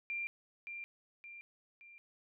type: tone with echo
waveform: sine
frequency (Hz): 2379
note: D7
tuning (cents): +22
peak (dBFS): -36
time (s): 0.1-0.27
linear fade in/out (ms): 0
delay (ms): 570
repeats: 3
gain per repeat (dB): -6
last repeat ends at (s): 1.98
effects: none